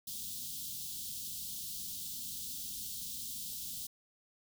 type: band-stop noise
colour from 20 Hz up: white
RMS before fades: -42 dBFS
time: 0.07-3.87 s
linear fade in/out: 5 ms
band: 260 to 3200 Hz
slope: 48 dB/octave
effects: none